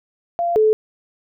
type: tone pair in turn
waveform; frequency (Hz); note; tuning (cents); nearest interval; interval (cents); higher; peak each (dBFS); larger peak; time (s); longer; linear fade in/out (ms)
sine; 689 / 433.1; F5 / A4; -24 / -27; minor sixth; 803; first; -17 / -11; second; 0.39-0.56 / 0.56-0.73; neither; 0
effects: none